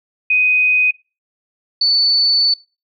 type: tone pair in turn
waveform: sine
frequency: 2501 / 4487 Hz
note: D#7 / C#8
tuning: +8 / +20 cents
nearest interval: minor seventh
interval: 1012 cents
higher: second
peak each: -11 dBFS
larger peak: neither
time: 0.3-0.91 / 1.81-2.54 s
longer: second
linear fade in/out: 5 ms
effects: noise-tail reverb RT60 0.3 s tail -23 dB re dry